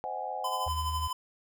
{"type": "chord", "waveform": "sine", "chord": "Ab dominant seventh", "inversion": "first", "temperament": "just", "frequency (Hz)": [519.1, 623, 747.5, 830.6], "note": ["C5", "Eb5", "Gb5", "Ab5"], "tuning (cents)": [-14, 2, 17, 0], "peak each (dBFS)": [-41, -42, -36, -37], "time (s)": [0.04, 0.68], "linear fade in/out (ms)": 0}
{"type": "tone with tremolo", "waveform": "square", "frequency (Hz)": 1016, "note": "B5", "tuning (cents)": 49, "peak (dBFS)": -30, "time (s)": [0.44, 1.13], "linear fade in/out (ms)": 5, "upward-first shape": "sine", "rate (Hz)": 12, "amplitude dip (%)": 50}
{"type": "tone", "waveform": "sine", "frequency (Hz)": 77.78, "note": "D#2", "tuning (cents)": 0, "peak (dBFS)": -32, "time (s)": [0.66, 1.08], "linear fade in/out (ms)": 10}
{"type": "click train", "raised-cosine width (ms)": 0.3, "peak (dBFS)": -40, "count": 39, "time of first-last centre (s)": [0.69, 1.107], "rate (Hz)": 91.1}
{"effects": []}